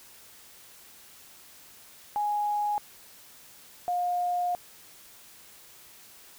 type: tone pair in turn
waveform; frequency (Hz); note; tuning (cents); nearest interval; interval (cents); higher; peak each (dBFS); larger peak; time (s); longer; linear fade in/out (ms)
sine; 830.6 / 711.3; G#5 / F5; 0 / +32; minor third; 268; first; -25; neither; 2.16-2.78 / 3.88-4.55; second; 0
effects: white hiss -52 dBFS RMS until 6.38 s